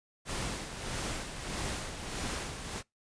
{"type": "noise with tremolo", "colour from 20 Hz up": "pink", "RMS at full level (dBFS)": -35, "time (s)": [0.25, 2.83], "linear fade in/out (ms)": 50, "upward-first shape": "sine", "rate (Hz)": 1.6, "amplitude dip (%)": 55, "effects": ["noise-tail reverb RT60 0.2 s tail -26 dB re dry", "resampled to 22050 Hz"]}